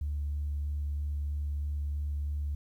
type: tone with vibrato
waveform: sine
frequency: 72.9 Hz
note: D2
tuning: 12 cents flat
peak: -29 dBFS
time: 0.01-2.55 s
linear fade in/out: 5 ms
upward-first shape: square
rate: 3.1 Hz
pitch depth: 8 cents each way
effects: tanh soft clip ceiling -26 dBFS + 11-bit